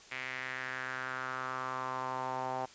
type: tone with band-pass filter sweep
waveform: sawtooth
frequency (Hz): 129.5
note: C3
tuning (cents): -17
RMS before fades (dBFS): -38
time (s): 0.11-2.66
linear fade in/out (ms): 10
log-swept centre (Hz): 2200 to 790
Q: 3.7
effects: white hiss -55 dBFS RMS until 2.74 s + resampled to 16000 Hz